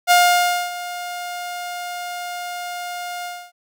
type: tone with ADSR envelope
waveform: sawtooth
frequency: 709 Hz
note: F5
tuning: 26 cents sharp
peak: -6 dBFS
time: 0.07-3.52 s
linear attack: 40 ms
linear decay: 590 ms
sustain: -17 dB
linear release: 270 ms
effects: none